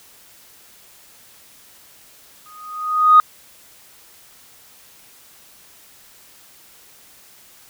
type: tone with exponential growth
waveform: sine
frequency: 1243 Hz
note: D#6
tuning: 2 cents flat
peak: -3 dBFS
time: 2.46-3.2 s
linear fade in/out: 1 ms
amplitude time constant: 160 ms
effects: tanh soft clip ceiling 0 dBFS + white hiss -48 dBFS RMS until 7.69 s